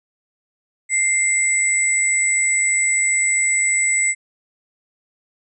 sine tone pair together, 2093 / 7902 Hz, C7 / B8, 0 / 0 cents, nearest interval octave + major seventh, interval 2300 cents, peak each -18 dBFS, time 0.89-4.15 s, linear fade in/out 50 ms, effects none

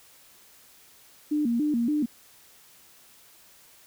sine tone with vibrato, 265.1 Hz, C4, 23 cents sharp, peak -22 dBFS, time 1.31-2.06 s, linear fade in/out 10 ms, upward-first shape square, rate 3.5 Hz, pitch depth 210 cents each way, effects white hiss -55 dBFS RMS until 3.86 s

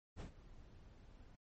brown noise with ADSR envelope, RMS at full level -43 dBFS, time 0.16-1.36 s, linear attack 46 ms, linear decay 94 ms, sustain -16 dB, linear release 10 ms, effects MP3 32 kbps

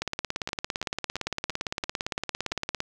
two click trains, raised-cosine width 0.2 ms, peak -19 / -11 dBFS, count 7 / 50, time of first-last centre 0.49-2.517 / 0.02-2.804 s, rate 2.96 / 17.6 Hz, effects none

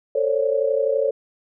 sine tone cluster, 445.7 / 537 / 569 Hz, A4 / C5 / C#5, +22 / +45 / +45 cents, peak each -22 dBFS, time 0.15-1.11 s, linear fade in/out 5 ms, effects none

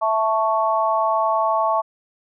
sine chord, A major, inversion second, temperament equal, 659.3 / 880 / 1108.7 Hz, E5 / A5 / C#6, 0 / 0 / 0 cents, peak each -21 dBFS, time 0.01-1.82 s, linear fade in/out 20 ms, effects none

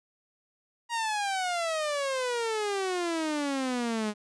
sawtooth exponential sweep, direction down, 951 to 206.4 Hz, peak -24 dBFS, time 0.89-4.14 s, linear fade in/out 50 ms, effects resampled to 22050 Hz

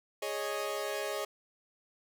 sawtooth chord, Ab suspended fourth, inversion none, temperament equal, 415.3 / 554.4 / 622.3 Hz, Ab4 / Db5 / Eb5, 0 / 0 / 0 cents, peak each -34 dBFS, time 0.22-1.25 s, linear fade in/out 5 ms, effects none

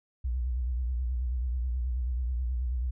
sine tone with vibrato, 61.74 Hz, B1, in tune, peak -27 dBFS, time 0.24-2.91 s, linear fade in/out 10 ms, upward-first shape sine, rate 9.3 Hz, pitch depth 100 cents each way, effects none

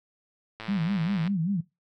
click train, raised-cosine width 0.3 ms, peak -22 dBFS, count 76, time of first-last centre 0.6-1.276 s, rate 111 Hz
sine tone with vibrato, 180 Hz, F#3, 47 cents flat, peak -24 dBFS, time 0.68-1.61 s, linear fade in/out 10 ms, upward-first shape sine, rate 5.1 Hz, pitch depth 220 cents each way
effects noise-tail reverb RT60 0.2 s tail -18 dB re dry

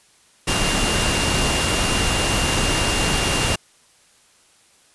sine tone in noise, 2794 Hz, F7, in tune, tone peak -26 dBFS, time 0.47-3.56 s, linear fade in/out 10 ms, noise pink, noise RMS -20 dBFS, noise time 0.47-3.56 s, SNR -9 dB, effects white hiss -55 dBFS RMS until 4.94 s + resampled to 24000 Hz

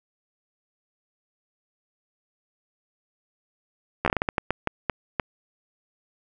slowing click train, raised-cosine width 0.5 ms, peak -7 dBFS, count 13, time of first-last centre 4.05-5.198 s, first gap 12 ms, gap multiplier 1.34, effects none

